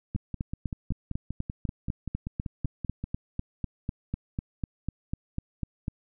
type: two click trains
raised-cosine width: 5 ms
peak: -17 / -20 dBFS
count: 24 / 16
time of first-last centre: 0.16-5.881 / 0.15-3.04 s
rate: 4.02 / 5.19 Hz
effects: none